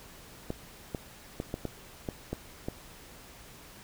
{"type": "clicks", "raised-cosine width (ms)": 2, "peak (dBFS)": -19, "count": 8, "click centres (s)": [0.504, 0.948, 1.401, 1.541, 1.653, 2.088, 2.33, 2.685], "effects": ["pink hiss -51 dBFS RMS until 3.83 s"]}